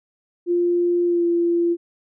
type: tone with pitch glide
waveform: sine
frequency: 349.2 to 342.6 Hz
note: F4 to F4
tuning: 0 to -33 cents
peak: -16 dBFS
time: 0.46-1.77 s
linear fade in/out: 50 ms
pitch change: -33 cents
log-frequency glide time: 1.05-1.25 s
effects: none